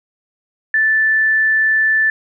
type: tone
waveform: sine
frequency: 1758 Hz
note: A6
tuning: 2 cents flat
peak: -11 dBFS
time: 0.74-2.1 s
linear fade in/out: 2 ms
effects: none